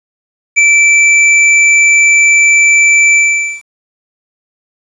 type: tone with ADSR envelope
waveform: square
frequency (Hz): 2328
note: D7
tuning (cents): -16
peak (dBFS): -3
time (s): 0.56-3.62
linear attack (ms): 24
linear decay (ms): 11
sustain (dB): -2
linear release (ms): 470
effects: resampled to 22050 Hz + 7-bit